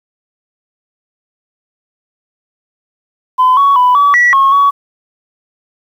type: tone with pitch steps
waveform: sine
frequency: 1017 / 1118 / 994 / 1143 / 1942 / 1088 / 1126 Hz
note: C6 / C#6 / B5 / D6 / B6 / C#6 / C#6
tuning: -50 / +14 / +11 / -47 / -30 / -33 / +27 cents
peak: -4 dBFS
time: 3.38-4.71 s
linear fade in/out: 20 ms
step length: 190 ms
effects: tanh soft clip ceiling -2 dBFS + 7-bit